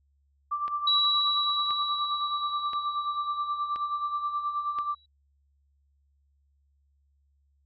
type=tone with tremolo; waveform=sine; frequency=1175 Hz; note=D6; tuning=1 cent sharp; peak=-25 dBFS; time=0.51-4.95 s; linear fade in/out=10 ms; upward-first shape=sine; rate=9.4 Hz; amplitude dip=60%
type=click train; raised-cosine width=0.3 ms; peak=-26 dBFS; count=5; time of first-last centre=0.68-4.787 s; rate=0.974 Hz
type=tone with exponential decay; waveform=sine; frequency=3906 Hz; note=B7; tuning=20 cents flat; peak=-20 dBFS; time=0.87-5.06 s; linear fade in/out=5 ms; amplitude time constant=910 ms
effects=added 70 Hz sine -65 dBFS peak until 7.65 s